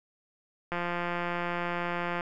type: click train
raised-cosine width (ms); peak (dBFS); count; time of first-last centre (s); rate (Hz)
0.5; -17; 260; 0.72-2.209; 174
effects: none